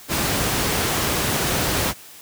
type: noise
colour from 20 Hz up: pink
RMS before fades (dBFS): -21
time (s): 0.08-1.94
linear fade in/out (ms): 50
effects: white hiss -43 dBFS RMS until 2.21 s + high-pass 60 Hz 12 dB/octave